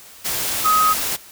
sine tone in noise, 1261 Hz, D#6, 23 cents sharp, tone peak -13 dBFS, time 0.64-0.94 s, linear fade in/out 20 ms, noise white, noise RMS -23 dBFS, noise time 0.24-1.17 s, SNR +7 dB, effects white hiss -43 dBFS RMS until 1.31 s

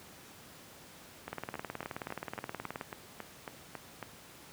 two click trains, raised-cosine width 0.5 ms, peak -22 / -24 dBFS, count 29 / 11, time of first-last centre 1.33-2.811 / 1.28-4.027 s, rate 18.9 / 3.64 Hz, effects pink hiss -53 dBFS RMS until 4.52 s + high-pass 100 Hz 12 dB/octave

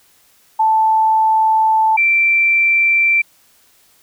sine tone pair in turn, 879 / 2347 Hz, A5 / D7, -2 / -2 cents, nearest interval octave + perfect fourth, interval 1700 cents, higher second, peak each -10 dBFS, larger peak neither, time 0.59-1.97 / 1.97-3.22 s, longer first, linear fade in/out 10 ms, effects white hiss -53 dBFS RMS until 4.02 s

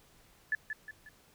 sine tone with echo, 1729 Hz, A6, 31 cents flat, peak -27 dBFS, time 0.52-0.55 s, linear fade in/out 2 ms, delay 180 ms, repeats 3, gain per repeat -7 dB, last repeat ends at 1.09 s, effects pink hiss -63 dBFS RMS until 1.34 s

